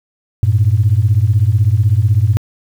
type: beating tone pair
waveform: sine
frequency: 97 / 113 Hz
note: G2 / A2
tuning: -18 / +47 cents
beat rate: 16 Hz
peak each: -11 dBFS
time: 0.43-2.37 s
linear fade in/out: 0 ms
effects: tanh soft clip ceiling -2 dBFS + 7-bit